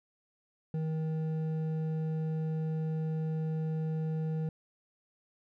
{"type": "tone with hard clipping", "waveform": "sine", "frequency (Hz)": 158.3, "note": "D#3", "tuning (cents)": 30, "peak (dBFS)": -32, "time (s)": [0.74, 4.49], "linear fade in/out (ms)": 2, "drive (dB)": 7, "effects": []}